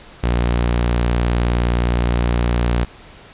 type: tone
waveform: sawtooth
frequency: 59.4 Hz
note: A#1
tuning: 33 cents sharp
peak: -11 dBFS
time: 0.23-2.85 s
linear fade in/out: 10 ms
effects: pink hiss -42 dBFS RMS until 3.33 s + resampled to 8000 Hz